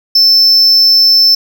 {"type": "tone", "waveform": "triangle", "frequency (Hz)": 5300, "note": "E8", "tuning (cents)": 9, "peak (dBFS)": -3, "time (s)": [0.15, 1.35], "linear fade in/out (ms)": 5, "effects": []}